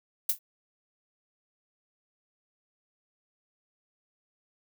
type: noise with exponential decay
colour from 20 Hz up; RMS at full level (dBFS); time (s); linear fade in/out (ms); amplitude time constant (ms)
violet; -20; 0.29-0.39; 5; 21
effects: none